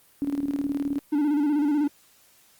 sine tone with tremolo, 282.8 Hz, C#4, 35 cents sharp, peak -22 dBFS, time 0.22-0.99 s, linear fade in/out 0 ms, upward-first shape square, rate 19 Hz, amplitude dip 65%
triangle tone with vibrato, 293.7 Hz, D4, in tune, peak -18 dBFS, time 1.12-1.88 s, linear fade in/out 10 ms, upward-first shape square, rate 16 Hz, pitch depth 56 cents each way
effects white hiss -58 dBFS RMS until 2.59 s + Opus 32 kbps

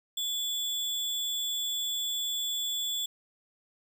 sine tone with sample-and-hold, 3443 Hz, A7, 38 cents flat, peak -29 dBFS, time 0.17-3.06 s, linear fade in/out 5 ms, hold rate 11025 Hz, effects none

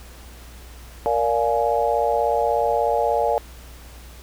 sine chord, Bb dominant seventh, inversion none, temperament just, 466.2 / 582.7 / 699.2 / 839.1 Hz, Bb4 / D5 / F5 / Ab5, 0 / -14 / +2 / +18 cents, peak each -23 dBFS, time 1.06-3.38 s, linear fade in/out 0 ms, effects added 60 Hz sine -40 dBFS peak until 4.22 s + pink hiss -46 dBFS RMS until 4.22 s

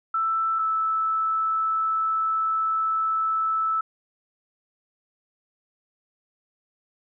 sine tone pair in turn, 1325 / 1312.1 Hz, E6 / E6, +9 / -8 cents, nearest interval unison, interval 17 cents, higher first, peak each -21 dBFS, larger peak neither, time 0.14-0.59 / 0.59-3.81 s, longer second, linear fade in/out 5 ms, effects none

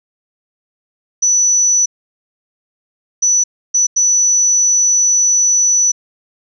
sine tone bursts at uneven times, 5950 Hz, F#8, 9 cents sharp, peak -9 dBFS, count 4, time 1.22-1.86 / 3.22-3.44 / 3.74-3.87 / 3.96-5.92 s, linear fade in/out 10 ms, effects none

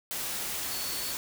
sine tone in noise, 4430 Hz, C#8, 2 cents flat, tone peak -39 dBFS, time 0.71-1.12 s, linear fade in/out 0 ms, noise white, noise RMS -34 dBFS, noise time 0.11-1.17 s, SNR -8 dB, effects none

